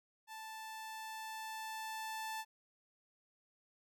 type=tone with level ramp; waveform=sawtooth; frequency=880 Hz; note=A5; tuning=in tune; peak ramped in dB=-43 to -36 dBFS; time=0.27-2.45 s; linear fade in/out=50 ms; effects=none